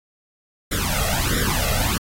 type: noise with flanger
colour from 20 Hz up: pink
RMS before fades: -22 dBFS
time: 0.71-1.98 s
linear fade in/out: 10 ms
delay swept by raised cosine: 0.55 to 1.55 ms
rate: 1.5 Hz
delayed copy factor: +0.95
effects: AAC 48 kbps